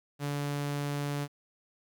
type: tone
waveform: sawtooth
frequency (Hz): 144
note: D3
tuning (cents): -34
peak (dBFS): -27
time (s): 0.19-1.28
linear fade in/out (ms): 50
effects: 11-bit